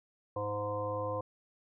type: harmonic tone with a mistuned harmonic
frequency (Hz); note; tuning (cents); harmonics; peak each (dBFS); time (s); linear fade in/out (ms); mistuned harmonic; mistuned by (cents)
103.5; G#2; -5; 1 / 3 / 5 / 7 / 9 / 10; -40 / -45 / -35 / -45 / -45 / -39; 0.36-1.21; 5; 3; +25
effects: none